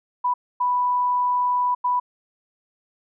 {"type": "tone bursts at uneven times", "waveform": "sine", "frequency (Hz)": 987.8, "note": "B5", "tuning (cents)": 0, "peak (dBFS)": -18, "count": 3, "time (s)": [[0.24, 0.34], [0.6, 1.75], [1.84, 2]], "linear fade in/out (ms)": 10, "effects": []}